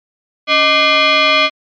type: tone with frequency modulation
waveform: sine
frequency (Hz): 622.3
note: D#5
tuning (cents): 0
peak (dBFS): -8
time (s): 0.47-1.5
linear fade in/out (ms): 50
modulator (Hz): 903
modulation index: 3.5
effects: MP3 64 kbps